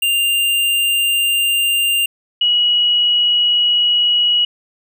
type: tone pair in turn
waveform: square / sine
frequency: 2794 / 2914 Hz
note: F7 / F#7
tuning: 0 / -27 cents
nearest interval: minor second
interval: 73 cents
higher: second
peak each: -14 / -11 dBFS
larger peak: second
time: 0.02-2.06 / 2.41-4.45 s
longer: neither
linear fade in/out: 5 ms
effects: none